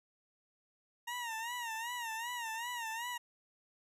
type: tone with vibrato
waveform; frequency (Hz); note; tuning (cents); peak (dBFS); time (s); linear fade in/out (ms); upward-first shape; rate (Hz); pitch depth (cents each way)
20% pulse; 932.3; A#5; 0; -33; 1.07-3.18; 10; sine; 2.6; 94
effects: resampled to 32000 Hz